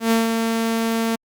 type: tone with ADSR envelope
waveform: sawtooth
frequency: 226.9 Hz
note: A#3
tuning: 47 cents flat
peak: -10 dBFS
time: 0-1.16 s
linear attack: 110 ms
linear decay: 160 ms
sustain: -5 dB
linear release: 12 ms
effects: Opus 48 kbps